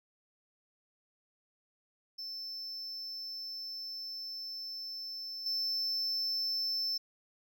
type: tone with level steps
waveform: triangle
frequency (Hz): 5300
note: E8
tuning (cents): +9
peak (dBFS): -38 / -30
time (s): 2.18-6.98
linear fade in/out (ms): 10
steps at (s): 5.46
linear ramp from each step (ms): 2
effects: none